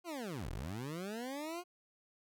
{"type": "linear two-way sweep", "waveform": "20% pulse", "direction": "down then up", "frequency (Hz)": [363.7, 35.1, 363.7], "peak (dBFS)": -35, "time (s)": [0.04, 1.64], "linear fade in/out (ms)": 50, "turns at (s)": 0.5, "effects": []}